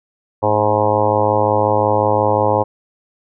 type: harmonic tone with a mistuned harmonic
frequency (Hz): 105.6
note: G#2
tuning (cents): +29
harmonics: 1 / 2 / 3 / 4 / 5 / 6 / 7 / 8 / 9 / 10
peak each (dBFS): -22 / -28 / -25 / -22 / -17 / -23 / -24 / -19 / -21 / -26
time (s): 0.42-2.64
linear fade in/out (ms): 20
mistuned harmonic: 2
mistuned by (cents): +66
effects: none